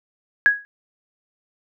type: tone with exponential decay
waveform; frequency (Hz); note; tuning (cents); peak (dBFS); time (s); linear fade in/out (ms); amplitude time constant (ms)
sine; 1661.2; G#6; 0; -7; 0.46-0.65; 0; 41
effects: none